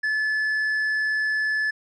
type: tone with tanh clipping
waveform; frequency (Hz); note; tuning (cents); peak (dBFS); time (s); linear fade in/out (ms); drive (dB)
triangle; 1729; A6; -31; -22; 0.03-1.71; 10; 8
effects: none